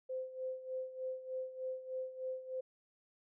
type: tone with tremolo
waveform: sine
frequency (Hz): 517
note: C5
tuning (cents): -21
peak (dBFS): -36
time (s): 0.09-2.61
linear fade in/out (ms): 10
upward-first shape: sine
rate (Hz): 3.3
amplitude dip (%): 75
effects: none